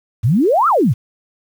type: exponential two-way sweep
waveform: sine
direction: up then down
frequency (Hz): 97.4 to 1396.9 to 97.4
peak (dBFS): -10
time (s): 0.23-0.94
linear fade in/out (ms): 20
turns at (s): 0.68
effects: 7-bit